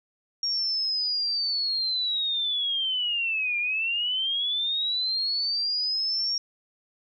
sine linear two-way sweep, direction down then up, 5588 to 2385 to 5588 Hz, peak -24 dBFS, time 0.43-6.38 s, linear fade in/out 2 ms, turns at 3.58 s, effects none

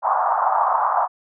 pink band-pass noise, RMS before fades -19 dBFS, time 0.02-1.08 s, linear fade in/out 50 ms, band 720 to 1200 Hz, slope 48 dB/octave, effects none

